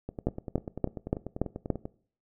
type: two click trains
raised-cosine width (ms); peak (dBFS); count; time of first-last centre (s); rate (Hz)
2; -22 / -12; 19 / 6; 0.09-1.855 / 0.27-1.703; 10.2 / 3.49
effects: noise-tail reverb RT60 0.5 s tail -20 dB re dry